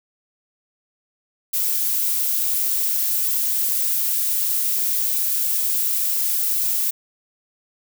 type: noise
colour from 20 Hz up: violet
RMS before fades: -21 dBFS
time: 1.53-6.91 s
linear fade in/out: 10 ms
effects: none